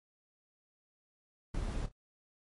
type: noise with echo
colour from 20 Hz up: brown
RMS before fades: -36 dBFS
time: 1.54-1.86 s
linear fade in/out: 5 ms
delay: 29 ms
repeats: 2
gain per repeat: -13 dB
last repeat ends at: 1.918 s
effects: MP3 48 kbps